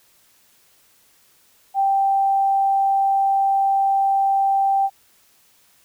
sine tone, 784 Hz, G5, in tune, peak -15 dBFS, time 1.74-4.9 s, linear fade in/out 50 ms, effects white hiss -57 dBFS RMS until 5.84 s

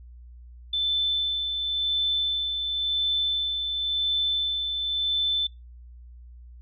sine tone with tremolo, 3526 Hz, A7, 3 cents sharp, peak -21 dBFS, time 0.73-5.47 s, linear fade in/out 5 ms, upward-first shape sine, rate 0.94 Hz, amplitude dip 40%, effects noise-tail reverb RT60 0.2 s tail -23 dB re dry + added 60 Hz sine -43 dBFS peak until 6.61 s

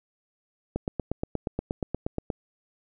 click train, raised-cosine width 2 ms, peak -14 dBFS, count 14, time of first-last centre 0.76-2.302 s, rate 8.43 Hz, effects none

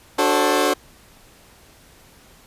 20% pulse chord, D dominant seventh, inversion none, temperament equal with one note detuned, 293.7 / 370 / 440 / 534.2 Hz, D4 / F#4 / A4 / C5, 0 / 0 / 0 / +36 cents, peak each -17 dBFS, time 0.18-0.74 s, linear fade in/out 10 ms, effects pink hiss -50 dBFS RMS until 2.46 s + resampled to 32000 Hz

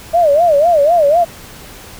sine tone with vibrato, 630 Hz, D#5, 21 cents sharp, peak -7 dBFS, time 0.13-1.25 s, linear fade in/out 20 ms, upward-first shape sine, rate 4 Hz, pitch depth 200 cents each way, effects pink hiss -35 dBFS RMS until 1.99 s

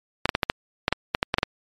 clicks, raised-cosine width 0.3 ms, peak -3 dBFS, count 12, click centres 0.256 / 0.292 / 0.351 / 0.432 / 0.499 / 0.881 / 0.926 / 1.149 / 1.229 / 1.341 / 1.384 / 1.431 s, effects MP3 64 kbps

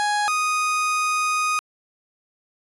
30% pulse tone pair in turn, 831 / 1242.9 Hz, G#5 / D#6, +1 / -2 cents, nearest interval perfect fifth, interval 697 cents, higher second, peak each -17 dBFS, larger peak neither, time 0-0.28 / 0.28-1.59 s, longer second, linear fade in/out 0 ms, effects resampled to 24000 Hz

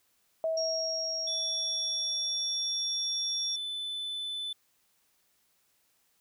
sine tone with exponential decay, 646 Hz, E5, 35 cents flat, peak -26 dBFS, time 0.44-2.7 s, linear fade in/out 1 ms, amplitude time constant 490 ms
sine tone, 5588 Hz, F8, in tune, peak -31 dBFS, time 0.57-3.56 s, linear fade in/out 5 ms
triangle tone with pitch glide, 3480 to 3510 Hz, A7 to A7, -20 to -5 cents, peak -32 dBFS, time 1.27-4.53 s, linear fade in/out 5 ms, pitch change +15 cents, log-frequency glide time 1.86-2.57 s
effects white hiss -71 dBFS RMS until 6.2 s

